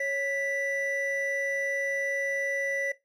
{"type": "tone pair together", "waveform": "triangle", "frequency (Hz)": [552, 1972.7], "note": ["C#5", "B6"], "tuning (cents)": [-7, -2], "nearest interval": "octave + minor seventh", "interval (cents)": 2205, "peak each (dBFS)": [-29, -28], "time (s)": [0, 2.92], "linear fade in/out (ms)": 5, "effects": ["noise-tail reverb RT60 0.2 s tail -17 dB re dry"]}